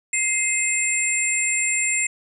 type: tone cluster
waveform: sine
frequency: 2097 / 2569 / 7430 / 9140 Hz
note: C7 / E7 / A#8 / D9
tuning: +3 / -45 / -7 / -48 cents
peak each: -24 / -28 / -22 / -29 dBFS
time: 0.13-2.07 s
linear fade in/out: 5 ms
effects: none